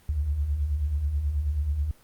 sine beating tone pair, 65.41 / 74.71 Hz, C2 / D2, 0 / +30 cents, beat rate 9.3 Hz, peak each -33 / -24 dBFS, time 0.09-1.91 s, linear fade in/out 0 ms, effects pink hiss -58 dBFS RMS until 2.03 s + Opus 24 kbps

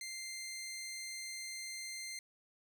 15% pulse tone, 2091 Hz, C7, 2 cents flat, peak -36 dBFS, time 0.01-2.19 s, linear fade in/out 2 ms, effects none

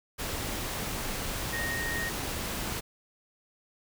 sine tone in noise, 1861 Hz, A#6, 3 cents flat, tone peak -32 dBFS, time 1.52-2.1 s, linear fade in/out 20 ms, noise pink, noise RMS -34 dBFS, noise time 0.18-2.81 s, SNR -1 dB, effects none

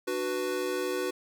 square chord, B minor, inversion first, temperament equal with one note detuned, 297.2 / 370 / 493.9 Hz, D4 / F#4 / B4, +21 / 0 / 0 cents, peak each -38 / -32 / -34 dBFS, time 0.07-1.11 s, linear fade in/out 10 ms, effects none

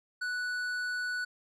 triangle tone with tanh clipping, 1480 Hz, F#6, in tune, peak -33 dBFS, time 0.21-1.25 s, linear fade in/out 10 ms, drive 14 dB, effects none

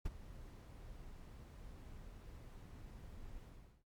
brown noise with ADSR envelope, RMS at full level -39 dBFS, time 0.05-3.84 s, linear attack 9 ms, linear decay 26 ms, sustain -14 dB, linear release 390 ms, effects noise-tail reverb RT60 0.1 s tail -18 dB re dry + MP3 96 kbps

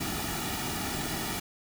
pink noise with comb filter, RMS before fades -33 dBFS, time 0-1.4 s, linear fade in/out 10 ms, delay 1.9 ms, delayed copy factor -0.65, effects none

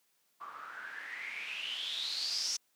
blue noise with low-pass filter sweep, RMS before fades -39 dBFS, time 0.4-2.57 s, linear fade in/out 10 ms, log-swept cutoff 1100 to 5800 Hz, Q 9, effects white hiss -74 dBFS RMS until 2.75 s + high-pass 150 Hz 12 dB/octave

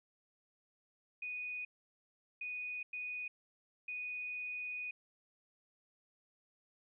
sine tone bursts at uneven times, 2479 Hz, D#7, 7 cents flat, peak -39 dBFS, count 4, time 1.22-1.65 / 2.41-2.83 / 2.93-3.28 / 3.88-4.91 s, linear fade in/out 5 ms, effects none

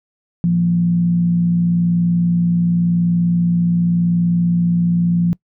sine tone with frequency modulation, 172.8 Hz, F3, 18 cents flat, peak -12 dBFS, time 0.44-5.33 s, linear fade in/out 0 ms, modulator 60.9 Hz, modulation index 0.29, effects noise-tail reverb RT60 0.1 s tail -23 dB re dry

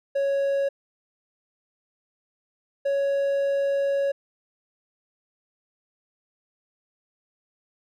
triangle tone pair in turn, 554.4 / 556.5 Hz, C#5 / C#5, 0 / +7 cents, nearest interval unison, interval 7 cents, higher second, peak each -19 dBFS, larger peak neither, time 0.15-0.69 / 2.85-4.12 s, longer second, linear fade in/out 10 ms, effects none

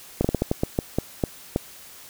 slowing click train, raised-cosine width 2 ms, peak -7 dBFS, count 11, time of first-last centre 0.21-1.561 s, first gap 35 ms, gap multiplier 1.28, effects white hiss -45 dBFS RMS until 2.09 s

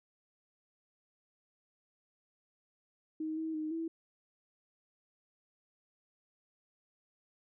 sine tone with pitch steps, 313.9 / 319.9 / 310.1 / 327.5 Hz, D#4 / D#4 / D#4 / E4, +15 / +48 / -6 / -11 cents, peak -34 dBFS, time 3.2-3.88 s, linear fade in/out 5 ms, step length 170 ms, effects none

